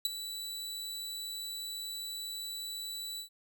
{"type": "tone with ADSR envelope", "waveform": "sawtooth", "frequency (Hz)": 3951, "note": "B7", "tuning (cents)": 0, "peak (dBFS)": -22, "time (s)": [0.05, 3.29], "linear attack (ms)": 3, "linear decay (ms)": 20, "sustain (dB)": -13, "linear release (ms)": 100, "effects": []}